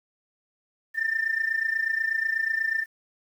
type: tone with amplitude modulation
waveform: sine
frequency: 1793 Hz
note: A6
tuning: 32 cents sharp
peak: -19 dBFS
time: 0.94-2.86 s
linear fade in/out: 50 ms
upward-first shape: sine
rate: 28.2 Hz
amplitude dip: 80%
effects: tanh soft clip ceiling -17 dBFS + 9-bit